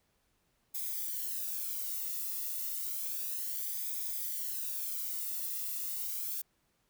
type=noise with flanger; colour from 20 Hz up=violet; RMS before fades=-37 dBFS; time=0.74-6.42 s; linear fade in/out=10 ms; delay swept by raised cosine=0.69 to 1.3 ms; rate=0.31 Hz; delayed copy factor=-0.65; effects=pink hiss -75 dBFS RMS until 6.89 s